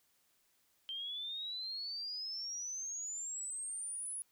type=exponential sweep; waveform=sine; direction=up; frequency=3129 to 10470 Hz; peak=-39 dBFS; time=0.89-4.22 s; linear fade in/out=0 ms; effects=white hiss -74 dBFS RMS until 4.31 s